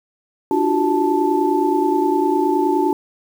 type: tone cluster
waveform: sine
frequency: 296.5 / 347.4 / 377.1 / 877 Hz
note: D4 / F4 / F#4 / A5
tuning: +17 / -9 / +33 / -6 cents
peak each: -20 dBFS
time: 0.51-2.93 s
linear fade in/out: 2 ms
effects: 7-bit